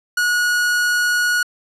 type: tone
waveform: 45% pulse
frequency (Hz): 1455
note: F#6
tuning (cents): -29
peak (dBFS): -15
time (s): 0.17-1.43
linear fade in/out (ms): 5
effects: low-pass 11000 Hz 12 dB/octave